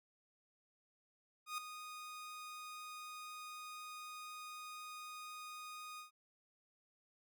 sawtooth tone with ADSR envelope, 1238 Hz, D#6, 9 cents flat, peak -34 dBFS, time 1.46-6.11 s, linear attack 120 ms, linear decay 3 ms, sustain -10 dB, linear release 120 ms, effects none

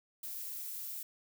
violet noise, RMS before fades -42 dBFS, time 0.23-1.03 s, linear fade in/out 5 ms, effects none

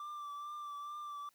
triangle tone with vibrato, 1175 Hz, D6, 1 cent sharp, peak -40 dBFS, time 0-1.29 s, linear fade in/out 2 ms, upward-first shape triangle, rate 2.3 Hz, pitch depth 33 cents each way, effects white hiss -72 dBFS RMS until 1.34 s

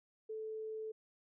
sine tone, 437.3 Hz, A4, 11 cents flat, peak -40 dBFS, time 0.29-0.92 s, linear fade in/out 10 ms, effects none

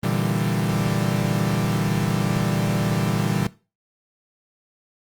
40% pulse chord, E half-diminished seventh, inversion second, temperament equal, 116.54 / 146.83 / 164.81 / 196 Hz, Bb2 / D3 / E3 / G3, 0 / 0 / 0 / 0 cents, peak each -25 dBFS, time 0.03-3.47 s, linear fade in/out 5 ms, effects noise-tail reverb RT60 0.3 s tail -18 dB re dry + Opus 32 kbps

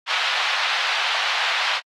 white band-pass noise, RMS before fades -23 dBFS, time 0.06-1.81 s, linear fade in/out 50 ms, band 750 to 3700 Hz, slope 24 dB/octave, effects AAC 48 kbps

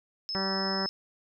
sine tone, 5200 Hz, E8, 24 cents flat, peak -31 dBFS, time 0.29-0.89 s, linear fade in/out 0 ms
harmonic tone, 192.7 Hz, G3, 29 cents flat, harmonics 1 / 2 / 3 / 4 / 5 / 6 / 7 / 8 / 9 / 10, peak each -33 / -36 / -38 / -39 / -40 / -41 / -41 / -42 / -43 / -43 dBFS, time 0.35-0.86 s, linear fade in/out 0 ms
effects none

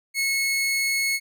sawtooth tone, 2187 Hz, C#7, 24 cents flat, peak -18 dBFS, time 0.14-1.2 s, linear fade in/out 50 ms, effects none

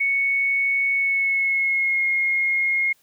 sine tone with pitch glide, 2217 to 2148 Hz, C#7 to C7, 0 to +45 cents, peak -18 dBFS, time 0-2.93 s, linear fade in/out 10 ms, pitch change -55 cents, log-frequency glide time 0.93-2.06 s, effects white hiss -61 dBFS RMS until 3.02 s

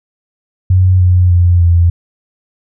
sine tone with pitch steps, 92.5 / 90.18 / 87.92 / 85.71 Hz, F#2 / F#2 / F2 / F2, 0 / -44 / +12 / -32 cents, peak -5 dBFS, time 0.7-1.9 s, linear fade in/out 5 ms, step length 300 ms, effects none

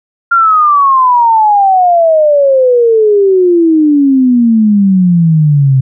sine exponential sweep, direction down, 1400 to 129.8 Hz, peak -4 dBFS, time 0.31-5.81 s, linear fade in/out 10 ms, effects none

